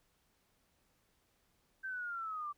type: linear sweep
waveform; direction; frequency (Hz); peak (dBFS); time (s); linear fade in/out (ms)
sine; down; 1568 to 1158; -38; 1.83-2.53; 20
effects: pink hiss -75 dBFS RMS until 2.57 s